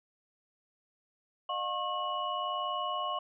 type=tone cluster; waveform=sine; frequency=611 / 712 / 1086 / 2936 Hz; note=D#5 / F5 / C#6 / F#7; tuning=-32 / +33 / -36 / -14 cents; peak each=-40 / -38 / -33 / -40 dBFS; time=1.49-3.19 s; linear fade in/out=5 ms; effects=none